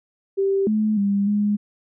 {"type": "tone with pitch steps", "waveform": "sine", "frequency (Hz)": [391.1, 214.7, 200.2, 206.8], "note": ["G4", "A3", "G3", "G#3"], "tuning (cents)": [-4, -42, 37, -7], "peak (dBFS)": -17, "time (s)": [0.37, 1.57], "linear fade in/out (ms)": 20, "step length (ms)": 300, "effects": []}